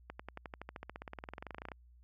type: accelerating click train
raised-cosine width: 0.5 ms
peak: -28 dBFS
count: 29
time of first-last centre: 0.1-1.718 s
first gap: 95 ms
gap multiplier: 0.96
effects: added 60 Hz sine -58 dBFS peak until 2.03 s